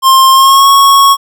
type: tone with pitch glide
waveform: square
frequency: 1060 to 1103.7 Hz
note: C6 to C#6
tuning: +22 to -8 cents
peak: -3 dBFS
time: 0.02-1.17 s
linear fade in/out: 50 ms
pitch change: +70 cents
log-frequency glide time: 0.31-0.68 s
effects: none

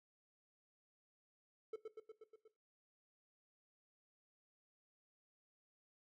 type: tone with echo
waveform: triangle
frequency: 440 Hz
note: A4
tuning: in tune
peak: -39 dBFS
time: 1.73-1.76 s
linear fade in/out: 5 ms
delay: 120 ms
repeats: 6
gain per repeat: -3 dB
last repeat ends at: 2.48 s
effects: noise-tail reverb RT60 0.3 s tail -17 dB re dry

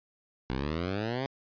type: exponential sweep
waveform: 10% pulse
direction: up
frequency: 61.74 to 138.7 Hz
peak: -22 dBFS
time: 0.5-1.26 s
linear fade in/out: 0 ms
effects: resampled to 11025 Hz

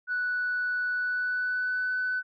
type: tone with pitch glide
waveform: sine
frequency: 1480 to 1502.4 Hz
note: F#6 to F#6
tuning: 0 to +26 cents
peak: -25 dBFS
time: 0.07-2.23 s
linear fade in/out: 50 ms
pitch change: +26 cents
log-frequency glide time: 0.93-1.91 s
effects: tanh soft clip ceiling -22 dBFS

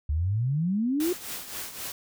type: exponential sweep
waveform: sine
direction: up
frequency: 70.2 to 370 Hz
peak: -23 dBFS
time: 0.09-1.13 s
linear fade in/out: 5 ms
type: noise with tremolo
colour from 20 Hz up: white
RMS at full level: -34 dBFS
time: 1-1.92 s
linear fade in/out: 2 ms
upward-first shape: triangle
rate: 3.8 Hz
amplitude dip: 70%
effects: none

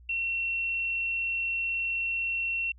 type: tone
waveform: sine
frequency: 2719 Hz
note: F7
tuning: 47 cents flat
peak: -27 dBFS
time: 0.09-2.72 s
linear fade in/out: 5 ms
effects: added 60 Hz sine -50 dBFS peak until 2.78 s

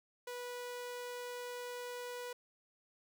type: tone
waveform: sawtooth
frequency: 490 Hz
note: B4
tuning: 14 cents flat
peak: -38 dBFS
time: 0.27-2.33 s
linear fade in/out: 5 ms
effects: none

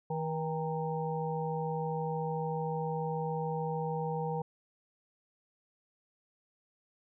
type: harmonic tone with a mistuned harmonic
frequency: 159.3 Hz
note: D#3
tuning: 41 cents sharp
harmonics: 1 / 3 / 5 / 6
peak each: -35 / -36 / -38 / -41 dBFS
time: 0.1-4.42 s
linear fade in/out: 5 ms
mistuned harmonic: 6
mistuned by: -60 cents
effects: none

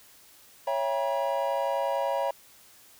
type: chord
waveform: triangle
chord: C# diminished seventh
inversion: none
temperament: just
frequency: 554.4 / 665.2 / 798.3 / 957.9 Hz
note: C#5 / E5 / G5 / Bb5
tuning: 0 / +16 / +31 / +47 cents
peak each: -27 / -30 / -32 / -29 dBFS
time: 0.67-2.31 s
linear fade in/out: 5 ms
effects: white hiss -55 dBFS RMS until 2.99 s

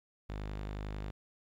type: tone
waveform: sawtooth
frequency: 51.1 Hz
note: G#1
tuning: 27 cents flat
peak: -34 dBFS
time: 0.29-1.11 s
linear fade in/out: 10 ms
effects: low-pass 4000 Hz 12 dB/octave + 12-bit

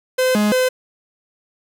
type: tone with pitch steps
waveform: 45% pulse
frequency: 513 / 209.5 / 511 Hz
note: C5 / G#3 / C5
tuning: -34 / +15 / -41 cents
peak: -14 dBFS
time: 0.18-0.69 s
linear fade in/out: 10 ms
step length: 170 ms
effects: none

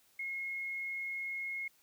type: tone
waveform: sine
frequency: 2161 Hz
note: C#7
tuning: 45 cents flat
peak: -36 dBFS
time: 0.19-1.68 s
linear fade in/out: 5 ms
effects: white hiss -68 dBFS RMS until 1.82 s

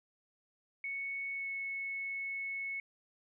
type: tone with pitch glide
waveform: sine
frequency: 2215 to 2201 Hz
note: C#7 to C#7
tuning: -2 to -13 cents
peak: -36 dBFS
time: 0.84-2.8 s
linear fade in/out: 2 ms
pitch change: -11 cents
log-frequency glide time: 1.33-1.48 s
effects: none

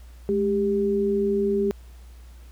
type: tone pair together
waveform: sine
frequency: 210.3 / 397 Hz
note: G#3 / G4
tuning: +22 / +22 cents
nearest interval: major seventh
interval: 1100 cents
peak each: -25 / -21 dBFS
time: 0.29-1.71 s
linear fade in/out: 0 ms
effects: added 60 Hz sine -42 dBFS peak until 2.51 s + pink hiss -57 dBFS RMS until 2.51 s

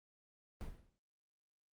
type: noise with exponential decay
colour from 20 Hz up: brown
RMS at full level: -41 dBFS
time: 0.61-0.98 s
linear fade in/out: 0 ms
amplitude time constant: 79 ms
effects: Opus 32 kbps

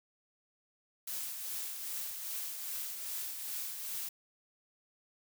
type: noise with tremolo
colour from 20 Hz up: blue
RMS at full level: -38 dBFS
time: 1.07-4.09 s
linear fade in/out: 5 ms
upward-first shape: triangle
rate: 2.5 Hz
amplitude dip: 45%
effects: none

